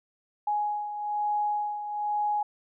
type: beating tone pair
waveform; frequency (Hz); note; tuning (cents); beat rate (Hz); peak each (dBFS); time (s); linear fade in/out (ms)
sine; 834 / 835.1; G#5 / G#5; +7 / +9; 1.1; -27 / -34; 0.47-2.43; 5
effects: none